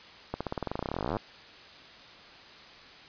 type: accelerating click train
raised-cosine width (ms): 1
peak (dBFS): -17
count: 30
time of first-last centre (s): 0.34-1.168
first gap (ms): 66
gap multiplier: 0.93
effects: white hiss -50 dBFS RMS until 3.08 s + resampled to 11025 Hz